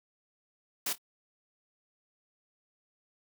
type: noise with echo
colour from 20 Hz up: white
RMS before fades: -32 dBFS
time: 0.86-0.93 s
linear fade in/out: 5 ms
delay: 26 ms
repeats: 2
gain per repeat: -15 dB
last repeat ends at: 0.982 s
effects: high-pass 200 Hz 12 dB/octave